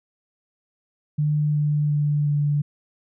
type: tone with pitch steps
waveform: sine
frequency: 149.7 / 148.49 / 147.3 / 146.11 Hz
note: D3 / D3 / D3 / D3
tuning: +33 / +19 / +6 / -9 cents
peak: -18 dBFS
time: 1.18-2.62 s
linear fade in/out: 10 ms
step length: 360 ms
effects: none